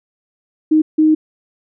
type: tone bursts at uneven times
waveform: sine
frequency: 311.1 Hz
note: D#4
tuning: in tune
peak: -8 dBFS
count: 2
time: 0.71-0.82 / 0.98-1.15 s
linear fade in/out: 10 ms
effects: none